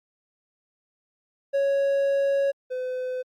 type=tone pair in turn; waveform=triangle; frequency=554.4 / 508 Hz; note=C#5 / B4; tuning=0 / +49 cents; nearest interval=major second; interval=151 cents; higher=first; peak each=-18 / -25 dBFS; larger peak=first; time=1.53-2.52 / 2.7-3.23 s; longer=first; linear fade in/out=20 ms; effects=Opus 48 kbps